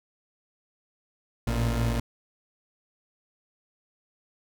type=tone pair together; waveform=30% pulse; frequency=55.8 / 116.54 Hz; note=A1 / A#2; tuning=+25 / 0 cents; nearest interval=octave + minor second; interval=1275 cents; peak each=-24 dBFS; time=1.47-2 s; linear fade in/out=5 ms; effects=none